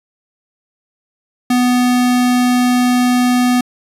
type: tone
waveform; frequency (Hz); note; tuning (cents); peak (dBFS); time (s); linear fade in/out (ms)
square; 247.7; B3; +5; -11; 1.5-3.61; 5
effects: resampled to 32000 Hz